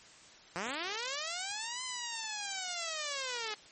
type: linear two-way sweep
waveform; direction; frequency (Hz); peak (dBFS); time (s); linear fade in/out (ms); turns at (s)
5% pulse; up then down; 165 to 1030 to 417.3; -24; 0.56-3.54; 0; 1.83
effects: white hiss -56 dBFS RMS until 3.71 s + MP3 32 kbps